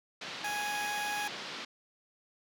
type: band-pass noise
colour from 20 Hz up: white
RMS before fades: -42 dBFS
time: 0.21-1.65 s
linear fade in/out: 5 ms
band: 150 to 4500 Hz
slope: 24 dB/octave
type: tone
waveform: 20% pulse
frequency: 830.6 Hz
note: G#5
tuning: in tune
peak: -28 dBFS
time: 0.44-1.28 s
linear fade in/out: 5 ms
effects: none